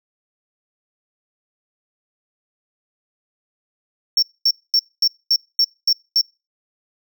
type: tone bursts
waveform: triangle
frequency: 5460 Hz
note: F8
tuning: 40 cents flat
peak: -11 dBFS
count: 8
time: 4.17-6.212 s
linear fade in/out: 2 ms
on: 54 ms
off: 230 ms
effects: noise-tail reverb RT60 0.3 s tail -26 dB re dry